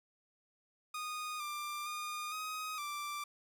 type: tone with pitch steps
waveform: sawtooth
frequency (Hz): 1235 / 1188 / 1217 / 1257 / 1175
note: D#6 / D6 / D#6 / D#6 / D6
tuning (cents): -13 / +20 / -39 / +17 / +1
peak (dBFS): -35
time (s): 0.94-3.24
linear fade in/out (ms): 5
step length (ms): 460
effects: none